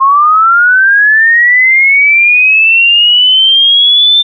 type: linear sweep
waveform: sine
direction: up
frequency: 1062 to 3582 Hz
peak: -3 dBFS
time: 0-4.23 s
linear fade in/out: 20 ms
effects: none